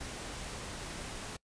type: noise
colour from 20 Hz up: pink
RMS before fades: -42 dBFS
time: 0-1.37 s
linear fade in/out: 10 ms
effects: noise-tail reverb RT60 0.1 s tail -23 dB re dry + resampled to 22050 Hz

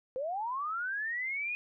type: linear sweep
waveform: sine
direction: up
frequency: 493.9 to 2489 Hz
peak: -32 dBFS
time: 0.16-1.55 s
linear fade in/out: 0 ms
effects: none

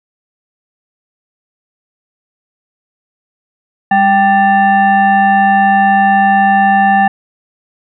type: tone with frequency modulation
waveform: sine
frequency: 784 Hz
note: G5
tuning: in tune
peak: -6 dBFS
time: 3.91-7.08 s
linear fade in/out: 5 ms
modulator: 984 Hz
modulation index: 0.79
effects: none

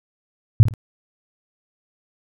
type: tone with echo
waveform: sine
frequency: 110.7 Hz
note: A2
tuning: 11 cents sharp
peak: -4 dBFS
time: 0.6-0.63 s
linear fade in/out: 0 ms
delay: 54 ms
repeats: 2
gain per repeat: -12 dB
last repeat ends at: 0.738 s
effects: none

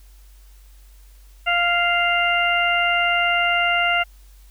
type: harmonic tone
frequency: 697 Hz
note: F5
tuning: 4 cents flat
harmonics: 1 / 2 / 3 / 4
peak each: -22 / -22 / -22 / -22 dBFS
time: 1.46-4.04 s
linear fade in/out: 20 ms
effects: added 48 Hz sine -44 dBFS peak until 4.5 s + white hiss -57 dBFS RMS until 4.5 s

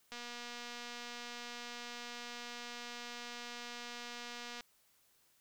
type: click train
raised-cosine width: 0.2 ms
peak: -29 dBFS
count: 1078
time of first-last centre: 0.12-4.607 s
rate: 240 Hz
effects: white hiss -71 dBFS RMS until 5.4 s

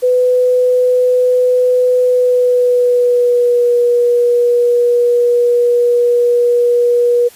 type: tone with pitch glide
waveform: sine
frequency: 500 to 482.1 Hz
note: B4 to B4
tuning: +21 to -42 cents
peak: -8 dBFS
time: 0.02-7.29 s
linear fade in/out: 20 ms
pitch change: -63 cents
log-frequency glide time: 2.01-3.74 s
effects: white hiss -41 dBFS RMS until 7.35 s + resampled to 32000 Hz

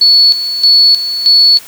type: tone with tremolo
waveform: sine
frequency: 4418 Hz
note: C#8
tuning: 7 cents flat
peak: -3 dBFS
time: 0.01-1.59 s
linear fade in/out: 5 ms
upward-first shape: square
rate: 1.6 Hz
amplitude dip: 70%
effects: white hiss -34 dBFS RMS until 1.67 s

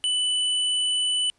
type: tone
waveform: square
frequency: 2986 Hz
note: F#7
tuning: 15 cents sharp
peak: -22 dBFS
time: 0.04-1.3 s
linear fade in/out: 0 ms
effects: pink hiss -66 dBFS RMS until 1.38 s + resampled to 24000 Hz

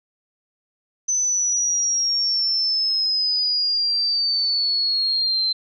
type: exponential sweep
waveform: sine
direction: down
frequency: 6100 to 4093 Hz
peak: -18 dBFS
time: 1.08-5.53 s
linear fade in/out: 10 ms
effects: none

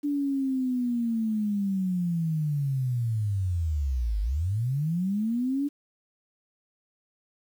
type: linear two-way sweep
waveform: sine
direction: down then up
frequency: 292.2 to 49 to 292.2 Hz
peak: -24 dBFS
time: 0.03-5.69 s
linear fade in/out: 20 ms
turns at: 4.21 s
effects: 9-bit

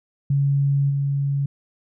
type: tone with level steps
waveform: sine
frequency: 140 Hz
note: C#3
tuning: 18 cents sharp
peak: -16 / -19 dBFS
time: 0.3-1.46 s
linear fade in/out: 5 ms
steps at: 0.89 s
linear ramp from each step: 20 ms
effects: none

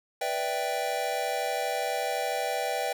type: chord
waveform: square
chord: E minor seventh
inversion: second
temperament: equal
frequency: 493.9 / 587.3 / 659.3 / 784 Hz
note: B4 / D5 / E5 / G5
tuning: 0 / 0 / 0 / 0 cents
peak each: -35 / -35 / -35 / -32 dBFS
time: 0.21-2.93 s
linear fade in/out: 5 ms
effects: none

